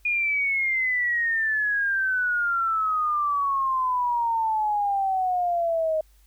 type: exponential sweep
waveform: sine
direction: down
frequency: 2449 to 622.3 Hz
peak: -21 dBFS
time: 0.05-6.01 s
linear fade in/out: 5 ms
effects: added 50 Hz sine -54 dBFS peak until 6.26 s + white hiss -64 dBFS RMS until 6.26 s